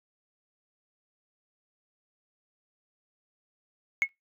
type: tone with exponential decay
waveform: sine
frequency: 2181 Hz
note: C#7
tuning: 29 cents flat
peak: -15 dBFS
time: 4.02-4.09 s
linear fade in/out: 0 ms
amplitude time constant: 15 ms
effects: noise-tail reverb RT60 0.2 s tail -25 dB re dry + tanh soft clip ceiling -16 dBFS